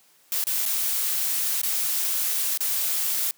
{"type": "noise with dropouts", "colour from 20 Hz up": "blue", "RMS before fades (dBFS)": -25, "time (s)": [0.32, 3.31], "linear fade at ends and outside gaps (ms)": 1, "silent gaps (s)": [[0.44, 0.469], [0.655, 0.66], [1.616, 1.633], [2.575, 2.606]], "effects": ["white hiss -59 dBFS RMS until 3.37 s", "high-pass 150 Hz 12 dB/octave"]}